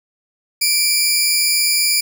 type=tone pair together; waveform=15% pulse; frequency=2349 / 4992 Hz; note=D7 / D#8; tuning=0 / +5 cents; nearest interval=octave + minor second; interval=1305 cents; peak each=-10 dBFS; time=0.61-2.01 s; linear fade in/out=10 ms; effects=none